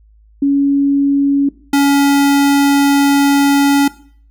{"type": "tone pair in turn", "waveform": ["sine", "square"], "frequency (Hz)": [280, 281.3], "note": ["C#4", "C#4"], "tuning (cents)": [18, 26], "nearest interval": "unison", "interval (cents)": 8, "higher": "second", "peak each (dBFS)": -9, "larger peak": "neither", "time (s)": [[0.42, 1.49], [1.73, 3.88]], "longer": "second", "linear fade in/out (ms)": 5, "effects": ["noise-tail reverb RT60 0.5 s tail -18 dB re dry", "added 53 Hz sine -44 dBFS peak until 4.3 s"]}